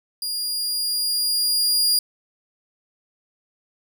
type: tone with level ramp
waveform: sawtooth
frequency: 4837 Hz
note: D#8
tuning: 50 cents flat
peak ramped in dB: -22 to -13 dBFS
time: 0.22-1.99 s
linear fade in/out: 2 ms
effects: none